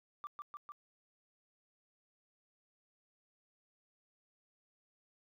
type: tone with echo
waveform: sine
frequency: 1174.7 Hz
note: D6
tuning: in tune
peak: -39 dBFS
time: 0.24-0.27 s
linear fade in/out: 0 ms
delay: 150 ms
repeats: 3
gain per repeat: -2 dB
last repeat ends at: 0.72 s
effects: tanh soft clip ceiling -37 dBFS